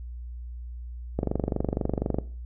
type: click train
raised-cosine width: 2 ms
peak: -12 dBFS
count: 25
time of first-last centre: 1.19-2.186 s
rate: 24.1 Hz
effects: noise-tail reverb RT60 0.4 s tail -18 dB re dry + added 60 Hz sine -35 dBFS peak until 2.45 s